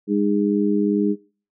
harmonic tone, 102.3 Hz, G#2, 26 cents flat, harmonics 2 / 3 / 4, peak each -20 / -21 / -24 dBFS, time 0.07-1.16 s, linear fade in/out 50 ms, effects noise-tail reverb RT60 0.4 s tail -22 dB re dry

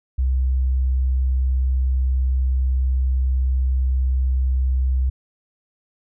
sine tone, 64.6 Hz, C2, 21 cents flat, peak -16 dBFS, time 0.18-5.1 s, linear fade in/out 10 ms, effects none

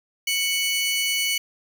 sawtooth tone pair together, 2226 / 2971 Hz, C#7 / F#7, +7 / +6 cents, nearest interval perfect fourth, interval 499 cents, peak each -21 dBFS, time 0.27-1.38 s, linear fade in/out 5 ms, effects 9-bit

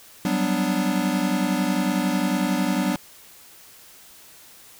square chord, G major seventh, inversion third, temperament equal, 185 / 196 / 246.9 / 293.7 Hz, F#3 / G3 / B3 / D4, 0 / 0 / 0 / 0 cents, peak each -27 dBFS, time 0.25-2.96 s, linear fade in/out 2 ms, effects white hiss -48 dBFS RMS until 4.79 s

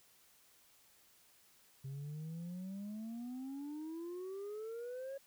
sine exponential sweep, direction up, 132.8 to 554.4 Hz, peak -39 dBFS, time 1.84-5.18 s, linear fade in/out 10 ms, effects tanh soft clip ceiling -41 dBFS + white hiss -67 dBFS RMS until 5.26 s

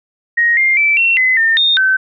sine tone with pitch steps, 1877 / 2111 / 2322 / 2718 / 2032 / 1811 / 3668 / 1535 Hz, A#6 / C7 / D7 / F7 / B6 / A6 / A#7 / G6, +11 / +15 / -20 / -48 / +49 / +49 / -29 / -37 cents, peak -9 dBFS, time 0.37-1.97 s, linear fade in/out 10 ms, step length 200 ms, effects none

